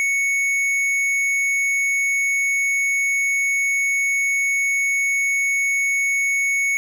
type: tone with tanh clipping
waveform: sine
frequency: 2217 Hz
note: C#7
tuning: in tune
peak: -19 dBFS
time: 0-6.77 s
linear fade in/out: 0 ms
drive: 11 dB
effects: none